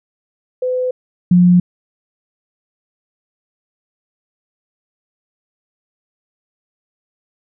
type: tone pair in turn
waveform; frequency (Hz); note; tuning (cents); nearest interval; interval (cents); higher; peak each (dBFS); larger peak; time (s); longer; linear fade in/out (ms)
sine; 506 / 178.02; B4 / F3; +42 / +33; octave + tritone; 1809; first; -15 / -6; second; 0.62-0.91 / 1.31-1.6; neither; 5
effects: none